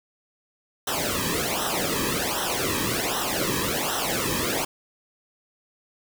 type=noise with flanger; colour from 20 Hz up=pink; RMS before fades=-26 dBFS; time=0.87-4.65 s; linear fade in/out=5 ms; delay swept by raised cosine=0.43 to 1.43 ms; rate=1.3 Hz; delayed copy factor=-0.9; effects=none